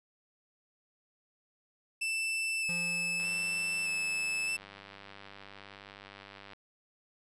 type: tone with vibrato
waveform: 40% pulse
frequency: 2637 Hz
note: E7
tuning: in tune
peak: -30 dBFS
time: 2.01-4.57 s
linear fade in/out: 10 ms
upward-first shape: square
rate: 0.81 Hz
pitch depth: 11 cents each way
type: tone with exponential decay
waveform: square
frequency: 173.5 Hz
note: F3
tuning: 11 cents flat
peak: -40 dBFS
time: 2.69-5.68 s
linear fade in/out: 0 ms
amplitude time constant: 650 ms
type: click train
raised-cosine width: 0.3 ms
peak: -32 dBFS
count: 332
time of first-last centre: 3.2-6.533 s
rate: 99.3 Hz
effects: resampled to 24000 Hz